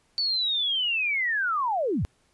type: linear sweep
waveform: sine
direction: down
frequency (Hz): 4525 to 55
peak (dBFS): -23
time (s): 0.18-2.05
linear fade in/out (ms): 0
effects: pink hiss -66 dBFS RMS until 2.33 s + resampled to 24000 Hz